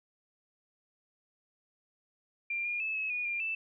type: tone with pitch steps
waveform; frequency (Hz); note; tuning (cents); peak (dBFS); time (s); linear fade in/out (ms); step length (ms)
sine; 2382 / 2421 / 2611 / 2579 / 2455 / 2396 / 2645; D7 / D#7 / E7 / E7 / D#7 / D7 / E7; +24 / -48 / -17 / -39 / -24 / +34 / +5; -31; 2.5-3.55; 5; 150
effects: none